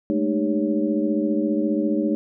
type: tone cluster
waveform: sine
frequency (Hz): 209 / 223.8 / 305.4 / 396.5 / 555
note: G#3 / A3 / D#4 / G4 / C#5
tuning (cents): +11 / +30 / -32 / +20 / +2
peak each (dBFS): -26 / -26 / -22 / -29 / -29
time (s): 0.1-2.15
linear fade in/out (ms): 0
effects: none